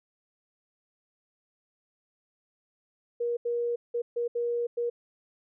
sine tone bursts at uneven times, 475.4 Hz, A#4, 34 cents sharp, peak -26 dBFS, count 6, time 3.2-3.37 / 3.45-3.76 / 3.94-4.02 / 4.16-4.28 / 4.35-4.67 / 4.77-4.9 s, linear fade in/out 10 ms, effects none

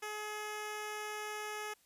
10% pulse tone, 423.2 Hz, G#4, 33 cents sharp, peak -31 dBFS, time 0.02-1.74 s, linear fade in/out 10 ms, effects white hiss -69 dBFS RMS until 1.85 s + resampled to 32000 Hz

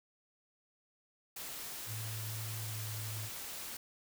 white noise, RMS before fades -44 dBFS, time 1.36-3.77 s, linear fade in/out 5 ms
sine tone with pitch glide, 110 to 108.05 Hz, A2 to A2, 0 to -31 cents, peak -40 dBFS, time 1.86-3.3 s, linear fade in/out 50 ms, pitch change -31 cents, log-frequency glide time 2.56-2.9 s
effects none

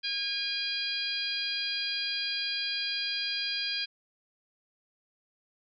harmonic tone with a mistuned harmonic, 814 Hz, G#5, 35 cents flat, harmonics 2 / 3 / 4 / 5 / 6, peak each -40 / -37 / -35 / -37 / -34 dBFS, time 0.03-3.86 s, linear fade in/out 20 ms, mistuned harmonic 6, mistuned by -30 cents, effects none

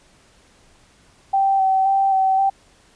sine tone with vibrato, 773 Hz, G5, 24 cents flat, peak -14 dBFS, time 1.33-2.5 s, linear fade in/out 10 ms, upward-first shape square, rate 1.9 Hz, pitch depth 17 cents each way, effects pink hiss -54 dBFS RMS until 2.95 s + resampled to 22050 Hz

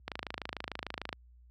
click train, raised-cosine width 0.3 ms, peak -20 dBFS, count 29, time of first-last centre 0.08-1.129 s, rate 26.7 Hz, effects added 60 Hz sine -49 dBFS peak until 1.5 s + high-pass 80 Hz 12 dB/octave

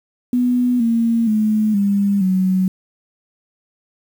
sine tone with pitch steps, 246.9 / 230.4 / 214.9 / 200.5 / 187.12 Hz, B3 / A#3 / A3 / G3 / F#3, 0 / -20 / -41 / +39 / +20 cents, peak -13 dBFS, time 0.33-2.68 s, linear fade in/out 2 ms, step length 470 ms, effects 7-bit

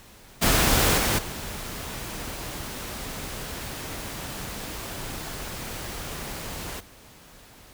pink noise with level steps, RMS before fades -20 / -23 / -35 dBFS, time 0.41-6.81 s, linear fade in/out 20 ms, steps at 0.97 / 1.18 s, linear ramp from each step 10 ms, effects pink hiss -50 dBFS RMS until 7.73 s

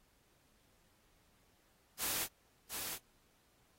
white noise with echo, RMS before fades -37 dBFS, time 1.98-2.28 s, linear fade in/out 50 ms, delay 710 ms, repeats 1, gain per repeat -5 dB, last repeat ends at 2.99 s, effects pink hiss -72 dBFS RMS until 3.78 s + AAC 48 kbps

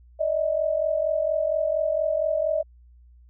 sine tone pair together, 590.7 / 635 Hz, D5 / D#5, +10 / +35 cents, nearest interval minor second, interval 125 cents, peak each -25 / -23 dBFS, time 0.19-2.63 s, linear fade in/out 20 ms, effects added 60 Hz sine -49 dBFS peak until 3.29 s

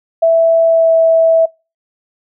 sine tone with pitch glide, 659.3 to 654 Hz, E5 to E5, 0 to -14 cents, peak -6 dBFS, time 0.22-1.46 s, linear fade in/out 10 ms, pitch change -14 cents, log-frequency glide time 0.66-0.93 s, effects noise-tail reverb RT60 0.3 s tail -26 dB re dry

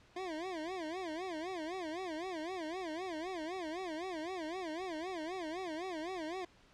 25% pulse tone with vibrato, 342.1 Hz, F4, 36 cents flat, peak -35 dBFS, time 0.16-6.45 s, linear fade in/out 5 ms, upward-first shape sine, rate 3.9 Hz, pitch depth 190 cents each way, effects pink hiss -64 dBFS RMS until 6.73 s + low-pass 5000 Hz 12 dB/octave

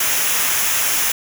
white noise with comb filter, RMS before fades -18 dBFS, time 0-1.12 s, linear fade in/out 5 ms, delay 0.23 ms, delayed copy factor -0.55, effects none

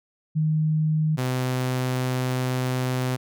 sine / sawtooth tone pair in turn, 155.56 / 127.76 Hz, D#3 / C3, 0 / -41 cents, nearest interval minor third, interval 341 cents, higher first, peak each -19 dBFS, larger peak neither, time 0.35-1.17 / 1.17-3.17 s, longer second, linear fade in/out 20 ms, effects none

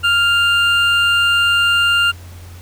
triangle tone pair together, 1399 / 2798 Hz, F6 / F7, +3 / +3 cents, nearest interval octave, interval 1200 cents, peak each -12 / -13 dBFS, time 0.03-2.12 s, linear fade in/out 20 ms, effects added 88 Hz sine -33 dBFS peak until 2.61 s + pink hiss -43 dBFS RMS until 2.61 s

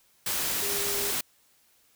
sine tone in noise, 404.6 Hz, G#4, 45 cents flat, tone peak -35 dBFS, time 0.62-1.11 s, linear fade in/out 5 ms, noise white, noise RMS -29 dBFS, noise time 0.26-1.21 s, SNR -9 dB, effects white hiss -64 dBFS RMS until 1.95 s

